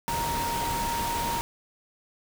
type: tone in noise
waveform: sine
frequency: 934 Hz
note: A#5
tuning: 3 cents sharp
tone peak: -28 dBFS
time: 0.08-1.41 s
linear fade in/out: 0 ms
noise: pink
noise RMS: -32 dBFS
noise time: 0.08-1.41 s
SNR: +1 dB
effects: none